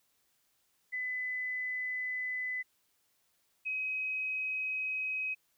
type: tone pair in turn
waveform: sine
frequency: 2007 / 2534 Hz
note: B6 / D#7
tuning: +27 / +31 cents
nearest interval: major third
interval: 404 cents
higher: second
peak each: -33 / -32 dBFS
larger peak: second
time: 0.92-2.63 / 3.65-5.35 s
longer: first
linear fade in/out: 20 ms
effects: white hiss -74 dBFS RMS until 5.57 s